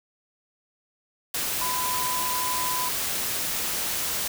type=tone in noise; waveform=sine; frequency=1002 Hz; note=B5; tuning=25 cents sharp; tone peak=-28 dBFS; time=1.61-2.89 s; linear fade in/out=5 ms; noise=white; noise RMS=-28 dBFS; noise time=1.34-4.28 s; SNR=-3 dB; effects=none